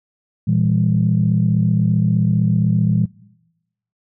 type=chord; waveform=sine; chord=E diminished; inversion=second; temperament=equal with one note detuned; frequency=116.54 / 164.81 / 200.2 Hz; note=Bb2 / E3 / G3; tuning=0 / 0 / +37 cents; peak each=-17 / -17 / -19 dBFS; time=0.47-3.06 s; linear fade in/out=10 ms; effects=noise-tail reverb RT60 0.9 s tail -20 dB re dry + tanh soft clip ceiling -4 dBFS